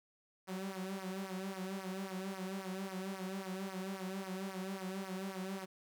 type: tone with flanger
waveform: sawtooth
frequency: 190.3 Hz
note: F#3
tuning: 49 cents sharp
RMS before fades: -42 dBFS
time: 0.47-5.66 s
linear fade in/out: 20 ms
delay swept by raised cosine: 0.26 to 4.36 ms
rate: 3.7 Hz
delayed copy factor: -0.9
effects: 12-bit